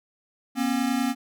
square tone pair together, 240 / 270.2 Hz, B3 / C#4, -49 / -44 cents, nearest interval major second, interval 205 cents, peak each -26 dBFS, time 0.55-1.15 s, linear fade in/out 50 ms, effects none

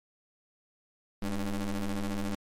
35% pulse ring-modulated tone, 98 Hz, G2, in tune, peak -25 dBFS, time 1.22-2.35 s, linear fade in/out 5 ms, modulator 105 Hz, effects MP3 64 kbps

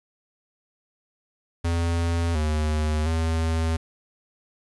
square tone with pitch steps, 84.5 / 76.8 / 81.2 Hz, E2 / D#2 / E2, +43 / -22 / -26 cents, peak -22 dBFS, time 1.64-3.77 s, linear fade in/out 10 ms, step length 710 ms, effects resampled to 24000 Hz + 9-bit

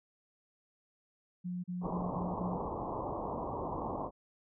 sine tone bursts, 178.8 Hz, F3, 41 cents sharp, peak -35 dBFS, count 5, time 1.44-2.584 s, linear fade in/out 20 ms, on 200 ms, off 36 ms
white low-pass noise, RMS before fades -38 dBFS, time 1.81-4.11 s, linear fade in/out 50 ms, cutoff 1100 Hz, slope 96 dB/octave
effects none

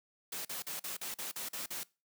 white noise bursts, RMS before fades -40 dBFS, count 9, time 0.32-1.834 s, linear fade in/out 5 ms, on 130 ms, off 43 ms, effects noise-tail reverb RT60 0.3 s tail -23 dB re dry + high-pass 150 Hz 12 dB/octave

